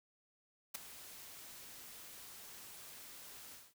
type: noise with ADSR envelope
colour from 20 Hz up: white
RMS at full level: -39 dBFS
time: 0.74-3.74 s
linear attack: 11 ms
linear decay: 11 ms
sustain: -14 dB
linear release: 220 ms
effects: none